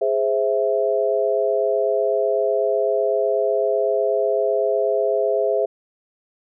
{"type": "chord", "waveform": "sine", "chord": "Ab augmented", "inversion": "none", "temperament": "equal", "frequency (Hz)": [415.3, 523.3, 659.3], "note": ["Ab4", "C5", "E5"], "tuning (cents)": [0, 0, 0], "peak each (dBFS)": [-21, -22, -21], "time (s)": [0.01, 5.66], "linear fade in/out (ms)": 10, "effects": []}